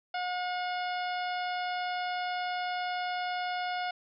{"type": "harmonic tone with a mistuned harmonic", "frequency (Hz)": 722, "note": "F#5", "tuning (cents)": -43, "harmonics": [1, 2, 3, 4, 5, 6, 7], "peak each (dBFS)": [-32, -38, -42, -44, -46, -48, -49], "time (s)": [0.14, 3.91], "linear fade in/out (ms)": 5, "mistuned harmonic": 5, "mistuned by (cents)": -50, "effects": []}